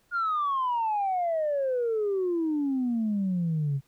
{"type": "exponential sweep", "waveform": "sine", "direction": "down", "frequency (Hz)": [1434, 134.2], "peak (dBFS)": -23, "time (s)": [0.11, 3.81], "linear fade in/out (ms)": 50, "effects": ["tanh soft clip ceiling -21 dBFS", "pink hiss -67 dBFS RMS until 3.87 s"]}